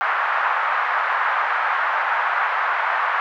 white band-pass noise, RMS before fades -21 dBFS, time 0.01-3.2 s, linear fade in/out 0 ms, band 820 to 1600 Hz, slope 24 dB/octave, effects none

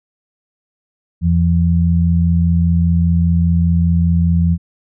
sine tone pair together, 85 / 170 Hz, F2 / F3, -46 / -46 cents, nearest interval octave, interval 1200 cents, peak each -13 dBFS, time 1.21-4.58 s, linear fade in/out 50 ms, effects none

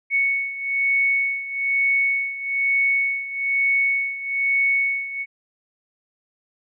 sine beating tone pair, 2217 / 2218.1 Hz, C#7 / C#7, 0 / 0 cents, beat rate 1.1 Hz, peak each -20 / -24 dBFS, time 0.1-5.26 s, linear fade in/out 50 ms, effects none

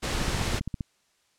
pink noise, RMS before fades -29 dBFS, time 0.02-0.6 s, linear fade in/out 20 ms
click train, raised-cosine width 5 ms, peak -18 dBFS, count 11, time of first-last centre 0.15-0.808 s, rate 15.2 Hz
effects white hiss -68 dBFS RMS until 1.38 s + low-pass 8000 Hz 12 dB/octave

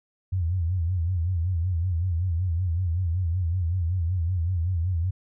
sine tone with vibrato, 87.5 Hz, F2, 4 cents sharp, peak -22 dBFS, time 0.32-5.11 s, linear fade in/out 10 ms, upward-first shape sine, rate 5.3 Hz, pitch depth 130 cents each way, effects none

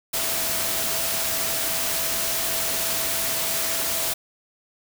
sine tone in noise, 659.3 Hz, E5, in tune, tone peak -36 dBFS, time 0.13-4.14 s, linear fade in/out 10 ms, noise white, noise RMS -25 dBFS, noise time 0.13-4.14 s, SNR -14 dB, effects none

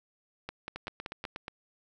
two click trains, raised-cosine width 0.3 ms, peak -21 / -22 dBFS, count 5 / 7, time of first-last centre 0.49-1.252 / 0.76-1.481 s, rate 5.25 / 8.32 Hz, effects none

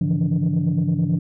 sine tone cluster, 103.5 / 143.2 / 162.6 / 171.5 / 290.4 Hz, G#2 / D3 / E3 / F3 / D4, -5 / -43 / -23 / -31 / -19 cents, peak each -29 / -22 / -21 / -20 / -27 dBFS, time 0.01-1.19 s, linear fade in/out 5 ms, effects tanh soft clip ceiling -12 dBFS

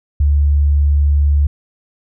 sine tone, 72.3 Hz, D2, 27 cents flat, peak -9 dBFS, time 0.2-1.47 s, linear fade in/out 5 ms, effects none

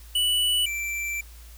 square tone pair in turn, 2960 / 2341 Hz, F#7 / D7, 0 / -6 cents, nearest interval major third, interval 406 cents, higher first, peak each -21 / -28 dBFS, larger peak first, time 0.15-0.66 / 0.66-1.21 s, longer second, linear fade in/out 5 ms, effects added 57 Hz sine -43 dBFS peak until 1.57 s + white hiss -52 dBFS RMS until 1.57 s

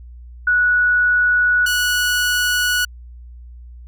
sine / sawtooth tone pair in turn, 1469 / 1469 Hz, F#6 / F#6, -13 / -13 cents, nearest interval unison, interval 0 cents, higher neither, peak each -12 dBFS, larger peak neither, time 0.47-1.66 / 1.66-2.85 s, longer neither, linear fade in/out 5 ms, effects added 60 Hz sine -35 dBFS peak until 3.87 s

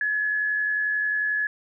sine tone with amplitude modulation, 1700 Hz, G#6, 40 cents sharp, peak -20 dBFS, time 0.01-1.47 s, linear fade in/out 2 ms, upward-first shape sine, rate 91.2 Hz, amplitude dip 40%, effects none

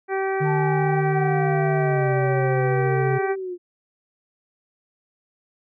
harmonic tone, 385.9 Hz, G4, 27 cents flat, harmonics 1 / 2 / 3 / 4 / 5 / 6, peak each -23 / -27 / -35 / -32 / -34 / -38 dBFS, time 0.08-3.36 s, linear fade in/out 50 ms
triangle tone with pitch glide, 150.7 to 133.49 Hz, D3 to C3, +45 to +35 cents, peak -19 dBFS, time 0.4-3.19 s, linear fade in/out 20 ms, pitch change -210 cents, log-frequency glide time 1.78-2.13 s
sine linear sweep, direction down, 880 to 349.2 Hz, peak -27 dBFS, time 0.44-3.58 s, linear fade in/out 50 ms
effects none

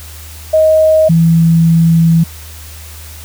sine tone pair in turn, 629 / 165.07 Hz, D#5 / E3, +19 / +3 cents, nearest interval octave + major seventh, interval 2316 cents, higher first, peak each -5 dBFS, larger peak neither, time 0.53-1.09 / 1.09-2.24 s, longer second, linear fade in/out 10 ms, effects added 78 Hz sine -30 dBFS peak until 3.24 s + white hiss -34 dBFS RMS until 3.24 s

